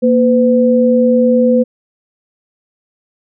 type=tone pair together; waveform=sine; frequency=234.4 / 505.1 Hz; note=A#3 / B4; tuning=+10 / +39 cents; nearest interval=octave + minor second; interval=1329 cents; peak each=-10 dBFS; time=0.02-1.64 s; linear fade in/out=20 ms; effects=none